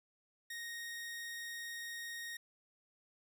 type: tone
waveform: sawtooth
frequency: 1864.7 Hz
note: A#6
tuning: in tune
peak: -39 dBFS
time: 0.5-2.37 s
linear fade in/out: 5 ms
effects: none